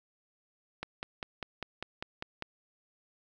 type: click train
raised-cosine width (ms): 0.3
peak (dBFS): -20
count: 9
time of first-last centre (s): 0.83-2.424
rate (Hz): 5.02
effects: none